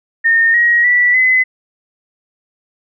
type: tone with pitch steps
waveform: sine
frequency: 1830 / 1893.4 / 1959.1 / 2027 Hz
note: A#6 / A#6 / B6 / B6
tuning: -32 / +26 / -14 / +45 cents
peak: -8 dBFS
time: 0.24-1.44 s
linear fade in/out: 20 ms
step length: 300 ms
effects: none